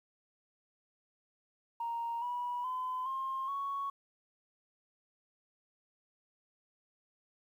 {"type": "tone with pitch steps", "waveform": "sine", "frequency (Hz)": [932.3, 974.1, 1017.9, 1063.5, 1111.3], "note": ["A#5", "B5", "C6", "C6", "C#6"], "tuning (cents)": [0, -24, -48, 28, 4], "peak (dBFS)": -33, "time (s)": [1.8, 3.9], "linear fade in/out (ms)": 5, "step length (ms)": 420, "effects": ["tanh soft clip ceiling -29 dBFS", "11-bit"]}